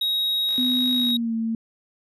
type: tone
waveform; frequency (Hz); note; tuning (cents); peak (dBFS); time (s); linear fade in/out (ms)
triangle; 3791; A#7; +28; -19; 0.01-1.17; 5
type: click train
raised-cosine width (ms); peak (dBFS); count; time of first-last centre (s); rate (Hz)
0.2; -25; 36; 0.49-1.104; 57
type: tone with pitch glide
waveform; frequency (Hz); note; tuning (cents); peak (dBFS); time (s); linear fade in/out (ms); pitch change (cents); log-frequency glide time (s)
sine; 249.1 to 225.8; B3 to A3; +15 to +45; -22; 0.58-1.55; 2; -170; 0.93-1.34
effects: resampled to 32000 Hz